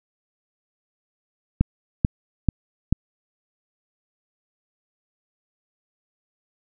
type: click train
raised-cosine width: 5 ms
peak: -4 dBFS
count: 4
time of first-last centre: 1.61-2.926 s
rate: 2.28 Hz
effects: none